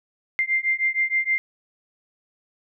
sine beating tone pair, 2093 / 2099.4 Hz, C7 / C7, 0 / +5 cents, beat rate 6.4 Hz, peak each -23 dBFS, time 0.39-1.38 s, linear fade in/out 0 ms, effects none

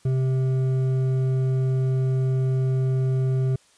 sine tone with hard clipping, 130.81 Hz, C3, in tune, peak -21 dBFS, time 0.05-3.56 s, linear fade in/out 5 ms, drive 7 dB, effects white hiss -58 dBFS RMS until 3.77 s + resampled to 22050 Hz

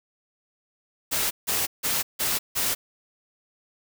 white noise bursts, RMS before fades -25 dBFS, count 5, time 1.11-2.75 s, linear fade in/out 20 ms, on 200 ms, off 160 ms, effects none

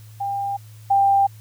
sine tone pair in turn, 798 / 791.6 Hz, G5 / G5, +31 / +17 cents, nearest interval unison, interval 14 cents, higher first, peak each -22 / -13 dBFS, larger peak second, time 0.2-0.57 / 0.9-1.27 s, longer neither, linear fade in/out 10 ms, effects added 108 Hz sine -40 dBFS peak until 1.4 s + white hiss -53 dBFS RMS until 1.4 s

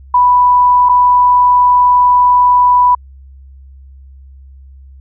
sine tone with dropouts, 987.8 Hz, B5, in tune, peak -5 dBFS, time 0.14-2.95 s, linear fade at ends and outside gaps 5 ms, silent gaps 0.889-0.893 s, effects added 67 Hz sine -34 dBFS peak until 5 s

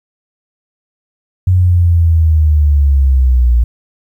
sine linear sweep, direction down, 92.5 to 58 Hz, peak -6 dBFS, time 1.47-3.64 s, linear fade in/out 5 ms, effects 8-bit

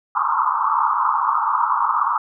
white band-pass noise, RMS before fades -19 dBFS, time 0.15-2.18 s, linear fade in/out 5 ms, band 870 to 1300 Hz, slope 96 dB/octave, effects none

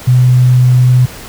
sine tone, 125.7 Hz, B2, 31 cents sharp, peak -4 dBFS, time 0.07-1.06 s, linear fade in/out 10 ms, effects pink hiss -30 dBFS RMS until 1.28 s

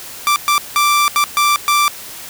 sawtooth tone bursts at uneven times, 1174.7 Hz, D6, in tune, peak -7 dBFS, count 6, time 0.27-0.36 / 0.48-0.58 / 0.76-1.08 / 1.16-1.24 / 1.37-1.56 / 1.68-1.88 s, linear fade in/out 0 ms, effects white hiss -32 dBFS RMS until 2.29 s

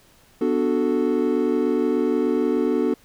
triangle chord, B minor seventh, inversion none, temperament equal, 246.9 / 293.7 / 370 / 440 Hz, B3 / D4 / F#4 / A4, 0 / 0 / 0 / 0 cents, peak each -22 dBFS, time 0.41-2.94 s, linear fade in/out 5 ms, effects pink hiss -55 dBFS RMS until 3.04 s

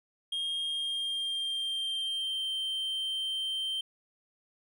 triangle tone with pitch glide, 3233 to 3130 Hz, G#7 to G7, -47 to -3 cents, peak -29 dBFS, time 0.32-3.81 s, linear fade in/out 5 ms, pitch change -56 cents, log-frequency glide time 0.62-2.52 s, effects none

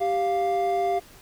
triangle tone pair together, 392 / 699 Hz, G4 / F5, 0 / +1 cents, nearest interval minor seventh, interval 1001 cents, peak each -24 / -21 dBFS, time 0-1 s, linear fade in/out 20 ms, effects pink hiss -50 dBFS RMS until 1.21 s

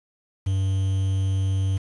triangle tone with quantisation, 96.1 Hz, G2, 34 cents flat, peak -18 dBFS, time 0.46-1.78 s, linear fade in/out 10 ms, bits 7, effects resampled to 24000 Hz

